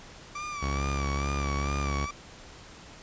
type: tone with vibrato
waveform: 30% pulse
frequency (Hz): 1165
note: D6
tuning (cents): -14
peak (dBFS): -31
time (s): 0.35-2.11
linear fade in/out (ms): 5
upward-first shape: sine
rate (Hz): 2.3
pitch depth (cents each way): 65
type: tone with pitch glide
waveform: sawtooth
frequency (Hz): 69.3 to 70.27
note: C#2 to C#2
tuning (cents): 0 to +24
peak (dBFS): -24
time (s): 0.62-2.06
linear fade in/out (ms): 10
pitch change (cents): +24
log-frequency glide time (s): 0.84-1.26
effects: pink hiss -48 dBFS RMS until 3.02 s + resampled to 16000 Hz